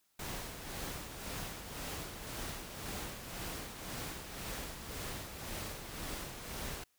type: noise with tremolo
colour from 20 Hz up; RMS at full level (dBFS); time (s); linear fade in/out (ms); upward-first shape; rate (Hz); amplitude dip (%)
pink; -41; 0.19-6.84; 5; sine; 1.9; 50
effects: white hiss -75 dBFS RMS until 6.98 s

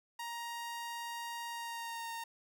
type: tone with pitch glide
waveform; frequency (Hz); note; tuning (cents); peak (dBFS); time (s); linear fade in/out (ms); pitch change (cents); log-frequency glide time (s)
sawtooth; 938 to 921.4; A#5 to A#5; +11 to -20; -36; 0.19-2.24; 5; -31; 1.49-2.12
effects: none

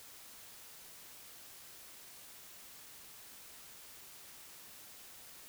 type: silence
effects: white hiss -54 dBFS RMS until 5.48 s

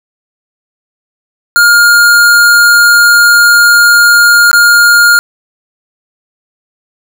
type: tone with dropouts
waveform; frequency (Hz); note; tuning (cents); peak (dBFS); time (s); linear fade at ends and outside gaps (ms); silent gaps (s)
square; 1415; F6; +22; -3; 1.56-5.19; 0; 4.514-4.53
effects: none

